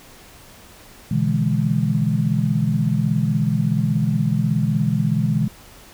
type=chord; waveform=sine; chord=E dominant seventh; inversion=second; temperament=equal with one note detuned; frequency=123.47 / 148.37 / 164.81 / 207.7 Hz; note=B2 / D3 / E3 / G#3; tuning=0 / +18 / 0 / 0 cents; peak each=-22 dBFS; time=1.11-5.48 s; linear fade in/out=5 ms; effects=pink hiss -45 dBFS RMS until 5.93 s